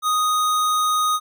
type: tone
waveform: square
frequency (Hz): 1244.5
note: D#6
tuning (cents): 0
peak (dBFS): -18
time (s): 0.02-1.2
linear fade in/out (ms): 50
effects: none